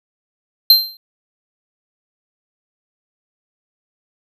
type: tone with exponential decay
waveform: square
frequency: 4140 Hz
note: C8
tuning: 19 cents flat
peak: -3 dBFS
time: 0.7-0.97 s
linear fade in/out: 2 ms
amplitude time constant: 58 ms
effects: none